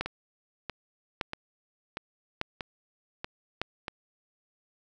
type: two click trains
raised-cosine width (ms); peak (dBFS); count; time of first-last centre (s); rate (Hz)
0.3; -13 / -18; 4 / 7; 0.01-3.616 / 0.06-3.882; 0.832 / 1.57
effects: none